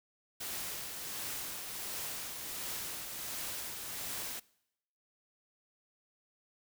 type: noise with tremolo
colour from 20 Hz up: white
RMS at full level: -39 dBFS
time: 0.4-4.4 s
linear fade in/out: 10 ms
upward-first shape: triangle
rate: 1.4 Hz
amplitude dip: 40%
effects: noise-tail reverb RT60 0.8 s tail -23 dB re dry